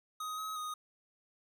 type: tone with pitch steps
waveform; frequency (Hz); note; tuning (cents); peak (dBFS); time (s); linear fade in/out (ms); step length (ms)
square; 1254 / 1274 / 1243; D#6 / D#6 / D#6; +13 / +41 / -2; -38; 0.2-0.74; 5; 180
effects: none